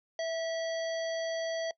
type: harmonic tone with a mistuned harmonic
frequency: 657 Hz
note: E5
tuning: 6 cents flat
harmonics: 1 / 3 / 5 / 7 / 9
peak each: -31 / -42 / -45 / -46 / -48 dBFS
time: 0.19-1.71 s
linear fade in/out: 2 ms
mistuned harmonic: 3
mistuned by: -22 cents
effects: noise-tail reverb RT60 0.1 s tail -22 dB re dry